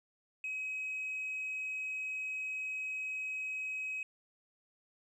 triangle tone with tanh clipping, 2542 Hz, D#7, 36 cents sharp, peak -36 dBFS, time 0.44-4.03 s, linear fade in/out 2 ms, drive 5 dB, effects none

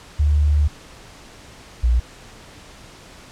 sine tone pair in turn, 74 / 59.57 Hz, D2 / A#1, +14 / +38 cents, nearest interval major third, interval 376 cents, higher first, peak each -13 dBFS, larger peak neither, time 0.19-0.68 / 1.83-2 s, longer first, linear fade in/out 10 ms, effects pink hiss -43 dBFS RMS until 3.31 s + low-pass 8000 Hz 12 dB/octave

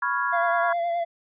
sine chord, C# dominant seventh, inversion third, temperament equal, 987.8 / 1108.7 / 1396.9 / 1661.2 Hz, B5 / C#6 / E#6 / G#6, 0 / 0 / 0 / 0 cents, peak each -28 dBFS, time 0.02-0.73 s, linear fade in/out 5 ms
triangle tone with vibrato, 686 Hz, F5, 31 cents flat, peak -21 dBFS, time 0.32-1.05 s, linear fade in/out 20 ms, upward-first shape sine, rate 9.6 Hz, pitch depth 26 cents each way
effects resampled to 8000 Hz

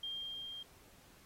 sine tone with level ramp, 3200 Hz, G7, 35 cents sharp, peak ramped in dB -38 to -44 dBFS, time 0.03-0.63 s, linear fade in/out 5 ms, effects pink hiss -63 dBFS RMS until 1.25 s + AAC 48 kbps

